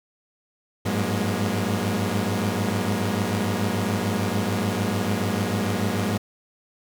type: tone cluster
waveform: sawtooth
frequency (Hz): 98.6 / 105.4 / 182.2 / 206.7 / 237.2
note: G2 / G#2 / F#3 / G#3 / A#3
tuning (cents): +11 / +26 / -26 / -8 / +30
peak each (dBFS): -25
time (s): 0.85-6.18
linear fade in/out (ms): 10
effects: none